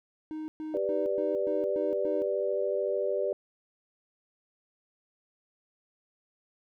triangle tone bursts, 311.1 Hz, D#4, in tune, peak -32 dBFS, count 7, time 0.31-2.22 s, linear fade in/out 0 ms, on 170 ms, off 120 ms
sine chord, G major, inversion none, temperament equal, 392 / 493.9 / 587.3 Hz, G4 / B4 / D5, 0 / 0 / 0 cents, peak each -31 / -32 / -30 dBFS, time 0.74-3.33 s, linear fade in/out 2 ms
effects none

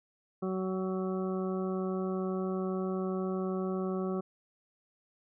harmonic tone, 187.6 Hz, F#3, 24 cents sharp, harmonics 1 / 2 / 3 / 4 / 6 / 7, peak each -33 / -34 / -42 / -45 / -45 / -47 dBFS, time 0.42-4.21 s, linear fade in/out 10 ms, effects none

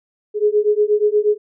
sine beating tone pair, 415.3 / 423.7 Hz, G#4 / G#4, 0 / +35 cents, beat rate 8.4 Hz, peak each -16 dBFS, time 0.34-1.38 s, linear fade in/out 50 ms, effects none

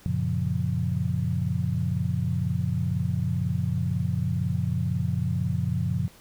sine chord, Gb major seventh, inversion none, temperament equal, 92.5 / 116.54 / 138.59 / 174.61 Hz, Gb2 / Bb2 / Db3 / F3, 0 / 0 / 0 / 0 cents, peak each -29 dBFS, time 0.06-6.08 s, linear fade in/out 0 ms, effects pink hiss -53 dBFS RMS until 6.2 s

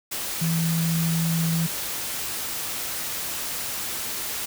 sine tone in noise, 164.9 Hz, E3, 1 cent sharp, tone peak -21 dBFS, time 0.41-1.67 s, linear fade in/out 10 ms, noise white, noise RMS -30 dBFS, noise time 0.11-4.46 s, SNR +6 dB, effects none

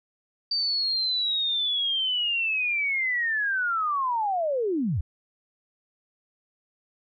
sine linear sweep, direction down, 4642 to 64.5 Hz, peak -23 dBFS, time 0.51-5.01 s, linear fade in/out 5 ms, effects none

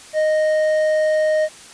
triangle tone with hard clipping, 620 Hz, D#5, 6 cents flat, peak -16 dBFS, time 0.13-1.49 s, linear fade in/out 50 ms, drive 9 dB, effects white hiss -41 dBFS RMS until 1.73 s + resampled to 22050 Hz

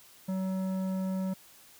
sine tone with tanh clipping, 188.7 Hz, F#3, 34 cents sharp, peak -31 dBFS, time 0.28-1.34 s, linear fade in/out 10 ms, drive 12 dB, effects white hiss -56 dBFS RMS until 1.79 s

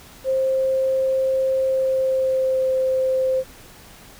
sine tone with pitch glide, 528 to 521.9 Hz, C5 to C5, +16 to -4 cents, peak -17 dBFS, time 0.24-3.44 s, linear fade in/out 50 ms, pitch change -20 cents, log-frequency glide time 1.67-2.73 s, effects pink hiss -45 dBFS RMS until 4.19 s

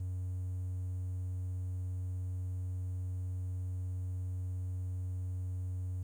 triangle tone, 91.7 Hz, F#2, 15 cents flat, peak -32 dBFS, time 0-6.03 s, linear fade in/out 5 ms, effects tanh soft clip ceiling -29 dBFS + 11-bit

